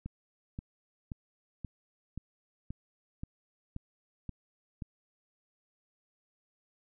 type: click train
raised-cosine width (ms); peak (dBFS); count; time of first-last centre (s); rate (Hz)
5; -26; 10; 0.06-4.822; 1.89
effects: none